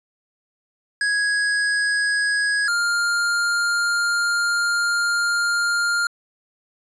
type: tone pair in turn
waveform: square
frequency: 1661.2 / 1403.8 Hz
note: G#6 / F6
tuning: 0 / +9 cents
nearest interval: minor third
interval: 291 cents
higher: first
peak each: -19 dBFS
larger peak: neither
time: 1.01-2.68 / 2.68-6.07 s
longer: second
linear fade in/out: 2 ms
effects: resampled to 22050 Hz